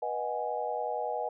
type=chord; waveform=sine; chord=G# minor seventh; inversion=first; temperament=equal with one note detuned; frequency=488.2 / 622.3 / 740 / 830.6 Hz; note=B4 / D#5 / F#5 / G#5; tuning=-20 / 0 / 0 / 0 cents; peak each=-36 / -36 / -36 / -35 dBFS; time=0.02-1.29 s; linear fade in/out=5 ms; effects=none